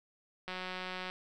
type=click train; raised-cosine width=0.3 ms; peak=-24 dBFS; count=115; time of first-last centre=0.48-1.1 s; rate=184 Hz; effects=none